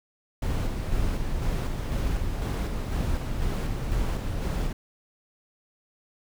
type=noise with tremolo; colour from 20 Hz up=brown; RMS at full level=-26 dBFS; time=0.42-4.73 s; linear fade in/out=5 ms; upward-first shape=square; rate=2 Hz; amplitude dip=30%; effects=none